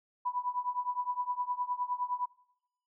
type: tone with tremolo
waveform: sine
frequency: 987.8 Hz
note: B5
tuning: in tune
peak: -27 dBFS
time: 0.25-2.26 s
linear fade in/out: 10 ms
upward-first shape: triangle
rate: 9.7 Hz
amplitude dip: 95%
effects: noise-tail reverb RT60 1.0 s tail -26 dB re dry